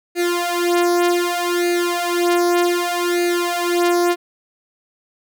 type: tone with flanger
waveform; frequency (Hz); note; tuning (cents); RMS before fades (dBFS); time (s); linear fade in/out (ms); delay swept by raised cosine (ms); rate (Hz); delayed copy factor
sawtooth; 349.6; F4; +2; -18; 0.15-4.16; 50; 0.45 to 3.05; 0.65; +0.9
effects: none